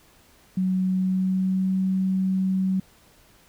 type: tone with pitch glide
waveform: sine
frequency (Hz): 186.3 to 188.9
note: F#3 to F#3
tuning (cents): +12 to +36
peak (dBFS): -20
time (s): 0.57-2.8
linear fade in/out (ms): 5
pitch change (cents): +24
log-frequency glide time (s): 0.9-1.76
effects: pink hiss -56 dBFS RMS until 3.48 s